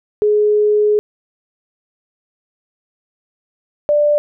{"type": "tone pair in turn", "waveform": "sine", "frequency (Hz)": [420, 590.5], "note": ["G#4", "D5"], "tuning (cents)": [19, 9], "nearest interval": "tritone", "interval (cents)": 590, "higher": "second", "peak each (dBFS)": -10, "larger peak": "neither", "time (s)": [[0.22, 0.99], [3.89, 4.18]], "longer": "first", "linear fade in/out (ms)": 0, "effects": []}